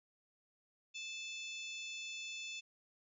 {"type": "harmonic tone", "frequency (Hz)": 874, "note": "A5", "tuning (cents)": -12, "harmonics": [3, 4, 5, 6, 7, 8], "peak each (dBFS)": [-45, -48, -58, -57, -57, -54], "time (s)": [0.94, 2.61], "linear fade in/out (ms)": 20, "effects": []}